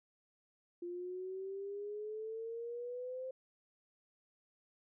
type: exponential sweep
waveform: sine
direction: up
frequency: 346.8 to 523.3 Hz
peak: -40 dBFS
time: 0.82-3.31 s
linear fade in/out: 5 ms
effects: none